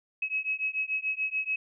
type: beating tone pair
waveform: sine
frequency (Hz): 2559 / 2565.9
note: D#7 / E7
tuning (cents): +48 / -47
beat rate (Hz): 6.9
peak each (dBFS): -31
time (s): 0.22-1.56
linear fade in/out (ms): 5
effects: none